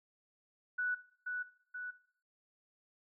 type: tone with echo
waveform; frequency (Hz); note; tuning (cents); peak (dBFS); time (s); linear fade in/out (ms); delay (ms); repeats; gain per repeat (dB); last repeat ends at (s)
sine; 1480; F#6; 0; -32; 0.78-0.95; 10; 480; 2; -4; 1.91
effects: noise-tail reverb RT60 0.6 s tail -18 dB re dry